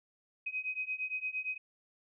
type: beating tone pair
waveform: sine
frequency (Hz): 2515 / 2523.7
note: D#7 / D#7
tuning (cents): +18 / +24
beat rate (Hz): 8.7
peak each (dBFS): -38 / -37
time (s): 0.46-1.58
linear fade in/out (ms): 10
effects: none